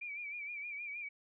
sine tone with vibrato, 2349 Hz, D7, in tune, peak -40 dBFS, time 0.01-1.09 s, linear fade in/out 10 ms, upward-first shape sine, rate 6.4 Hz, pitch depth 68 cents each way, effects none

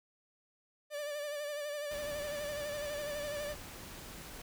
45% pulse tone with vibrato, 587.3 Hz, D5, in tune, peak -37 dBFS, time 0.9-3.56 s, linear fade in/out 50 ms, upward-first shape sine, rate 12 Hz, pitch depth 42 cents each way
pink noise, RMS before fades -48 dBFS, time 1.91-4.42 s, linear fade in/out 5 ms
effects none

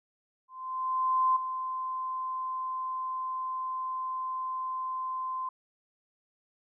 sine tone with ADSR envelope, 1036 Hz, C6, 17 cents flat, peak -21 dBFS, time 0.48-5.49 s, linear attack 880 ms, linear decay 8 ms, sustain -10 dB, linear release 4 ms, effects none

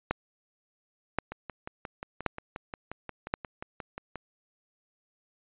two click trains, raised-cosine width 0.5 ms, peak -11 / -22 dBFS, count 4 / 17, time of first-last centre 0.11-3.339 / 1.32-4.157 s, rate 0.929 / 5.64 Hz, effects resampled to 8000 Hz

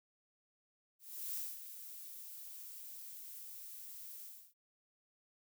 violet noise with ADSR envelope, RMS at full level -40 dBFS, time 0.99-4.54 s, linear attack 370 ms, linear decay 210 ms, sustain -10 dB, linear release 310 ms, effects none

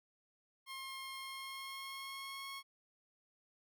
15% pulse tone with pitch glide, 1069 to 1093.4 Hz, C6 to C#6, +37 to -24 cents, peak -38 dBFS, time 0.66-2.63 s, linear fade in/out 50 ms, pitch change +39 cents, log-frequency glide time 1.16-2.51 s, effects none

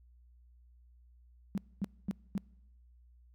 sine tone bursts, 196 Hz, G3, in tune, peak -30 dBFS, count 4, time 1.55-2.378 s, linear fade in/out 0 ms, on 27 ms, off 240 ms, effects noise-tail reverb RT60 1.0 s tail -26 dB re dry + added 60 Hz sine -58 dBFS peak until 3.34 s

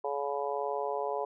harmonic tone, 141.6 Hz, C#3, 37 cents sharp, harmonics 3 / 4 / 5 / 6 / 7, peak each -35 / -36 / -37 / -38 / -38 dBFS, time 0.04-1.25 s, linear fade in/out 5 ms, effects none

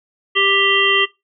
harmonic tone, 394 Hz, G4, 9 cents sharp, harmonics 1 / 3 / 5 / 7 / 8, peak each -21 / -20 / -18 / -17 / -17 dBFS, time 0.35-1.06 s, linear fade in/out 20 ms, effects noise-tail reverb RT60 0.2 s tail -19 dB re dry

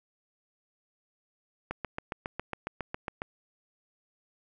click train, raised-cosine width 0.5 ms, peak -18 dBFS, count 12, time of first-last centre 1.71-3.219 s, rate 7.29 Hz, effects none

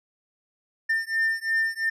triangle beating tone pair, 1800 / 1802.9 Hz, A6 / A6, +39 / +42 cents, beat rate 2.9 Hz, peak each -24 dBFS, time 0.89-1.9 s, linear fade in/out 10 ms, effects none

